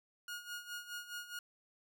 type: tone with tremolo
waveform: sawtooth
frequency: 1435 Hz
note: F6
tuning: 47 cents sharp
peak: -37 dBFS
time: 0.28-1.39 s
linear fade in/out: 2 ms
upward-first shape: sine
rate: 4.8 Hz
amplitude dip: 75%
effects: none